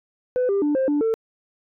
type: tone with pitch steps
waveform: sine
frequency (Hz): 502 / 397.3 / 294.6 / 528 / 292.6 / 448.3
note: B4 / G4 / D4 / C5 / D4 / A4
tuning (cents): +28 / +23 / +6 / +16 / -6 / +32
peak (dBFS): -16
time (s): 0.36-1.14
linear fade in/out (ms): 0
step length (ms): 130
effects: tanh soft clip ceiling -16 dBFS